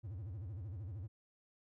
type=tone with vibrato; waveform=triangle; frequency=98 Hz; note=G2; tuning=in tune; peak=-40 dBFS; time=0.03-1.08 s; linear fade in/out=20 ms; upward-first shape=sine; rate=13 Hz; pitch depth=280 cents each way; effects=none